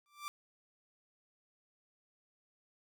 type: tone with exponential growth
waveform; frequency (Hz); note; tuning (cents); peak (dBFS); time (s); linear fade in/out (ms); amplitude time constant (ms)
sawtooth; 1176; D6; +2; -33; 0.06-0.28; 0; 47
effects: none